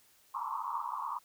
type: band-pass noise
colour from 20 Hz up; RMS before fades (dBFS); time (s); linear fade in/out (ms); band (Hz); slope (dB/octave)
pink; -37; 0.34-1.19; 10; 890 to 1200; 96
effects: white hiss -65 dBFS RMS until 1.24 s